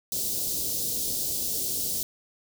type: band-stop noise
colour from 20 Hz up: white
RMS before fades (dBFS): -29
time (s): 0.12-2.03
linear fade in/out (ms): 2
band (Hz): 530 to 4200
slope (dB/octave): 24
effects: none